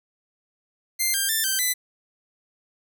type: tone with pitch steps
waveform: 5% pulse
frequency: 2091 / 1593 / 1777 / 1557 / 2003 Hz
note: C7 / G6 / A6 / G6 / B6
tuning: -2 / +27 / +17 / -12 / +24 cents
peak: -11 dBFS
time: 0.99-1.74 s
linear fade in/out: 20 ms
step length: 150 ms
effects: none